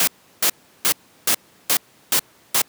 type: noise bursts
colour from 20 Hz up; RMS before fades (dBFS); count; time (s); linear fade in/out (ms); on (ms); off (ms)
white; -17; 7; 0-2.618; 2; 74; 350
effects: pink hiss -53 dBFS RMS until 2.68 s + high-pass 150 Hz 12 dB/octave